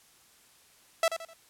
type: tone with echo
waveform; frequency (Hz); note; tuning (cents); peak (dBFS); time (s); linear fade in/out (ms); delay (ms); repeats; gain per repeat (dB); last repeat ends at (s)
sawtooth; 659.3; E5; 0; -18; 1.03-1.08; 2; 85; 3; -9; 1.335
effects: white hiss -60 dBFS RMS until 1.49 s + low-pass 12000 Hz 12 dB/octave